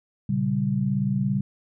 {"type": "chord", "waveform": "sine", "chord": "G diminished", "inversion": "first", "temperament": "equal with one note detuned", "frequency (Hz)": [118.1, 138.59, 196], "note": ["Bb2", "Db3", "G3"], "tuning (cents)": [23, 0, 0], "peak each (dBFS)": [-29, -25, -24], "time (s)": [0.29, 1.41], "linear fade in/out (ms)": 5, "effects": []}